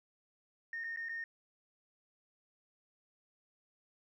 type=tone with dropouts; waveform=sine; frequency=1837 Hz; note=A#6; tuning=26 cents flat; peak=-37 dBFS; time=0.73-1.24 s; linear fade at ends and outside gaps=2 ms; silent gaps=0.839-0.842 / 0.962-0.971 / 1.087-1.093 s; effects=tanh soft clip ceiling -33 dBFS + 13-bit